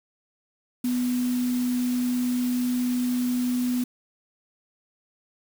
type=tone in noise; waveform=sine; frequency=247.6 Hz; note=B3; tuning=5 cents sharp; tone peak=-22 dBFS; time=0.84-3.84 s; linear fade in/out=5 ms; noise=white; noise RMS=-39 dBFS; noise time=0.84-3.84 s; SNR=+14 dB; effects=none